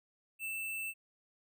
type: tone with sample-and-hold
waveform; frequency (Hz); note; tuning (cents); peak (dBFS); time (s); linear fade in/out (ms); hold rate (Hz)
sine; 2653; E7; +10; -36; 0.39-0.94; 50; 11025
effects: none